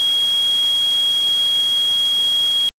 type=tone in noise; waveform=sine; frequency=3289 Hz; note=G#7; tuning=18 cents flat; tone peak=-14 dBFS; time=0-2.69 s; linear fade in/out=0 ms; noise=white; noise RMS=-30 dBFS; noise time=0-2.69 s; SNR=+13 dB; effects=low-pass 10000 Hz 12 dB/octave + Opus 32 kbps